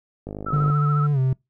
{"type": "click train", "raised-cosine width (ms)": 2, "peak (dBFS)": -19, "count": 23, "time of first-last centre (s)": [0.27, 0.701], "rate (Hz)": 51.1}
{"type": "tone with vibrato", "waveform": "sine", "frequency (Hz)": 1312, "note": "E6", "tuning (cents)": -9, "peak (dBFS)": -25, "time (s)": [0.46, 1.07], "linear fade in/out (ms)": 10, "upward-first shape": "sine", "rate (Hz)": 14, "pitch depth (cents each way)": 53}
{"type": "tone with pitch glide", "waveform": "triangle", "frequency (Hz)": [146.83, 130.81], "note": ["D3", "C3"], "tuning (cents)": [0, 0], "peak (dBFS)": -15, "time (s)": [0.53, 1.33], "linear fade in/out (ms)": 2, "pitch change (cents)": -200, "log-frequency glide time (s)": [1.12, 1.19]}
{"effects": ["noise-tail reverb RT60 0.2 s tail -26 dB re dry"]}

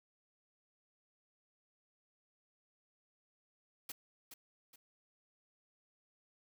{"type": "noise with echo", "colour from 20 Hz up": "white", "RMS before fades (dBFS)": -44, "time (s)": [3.89, 3.92], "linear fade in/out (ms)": 5, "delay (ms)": 420, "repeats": 2, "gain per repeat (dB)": -8, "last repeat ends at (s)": 4.76, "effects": []}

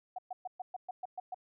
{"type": "tone bursts", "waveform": "sine", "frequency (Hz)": 738, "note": "F#5", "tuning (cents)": -5, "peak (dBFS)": -36, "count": 9, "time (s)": [0.16, 1.345], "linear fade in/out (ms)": 5, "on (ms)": 25, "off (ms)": 120, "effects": []}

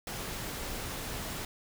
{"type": "noise", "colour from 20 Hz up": "pink", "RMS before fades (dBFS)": -38, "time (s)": [0.07, 1.45], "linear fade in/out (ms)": 2, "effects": []}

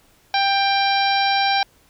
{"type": "harmonic tone", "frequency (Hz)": 790, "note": "G5", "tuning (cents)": 13, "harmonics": [1, 2, 3, 4, 5, 6, 7], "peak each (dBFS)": [-18, -25, -25, -29, -25, -30, -29], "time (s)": [0.34, 1.63], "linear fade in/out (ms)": 2, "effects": ["pink hiss -56 dBFS RMS until 1.89 s"]}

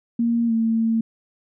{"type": "tone with pitch glide", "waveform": "sine", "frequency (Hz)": [233.5, 225.8], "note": ["A#3", "A3"], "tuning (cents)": [3, 45], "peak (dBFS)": -17, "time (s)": [0.19, 1.01], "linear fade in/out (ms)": 5, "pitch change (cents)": -58, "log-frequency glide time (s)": [0.47, 0.52], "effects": []}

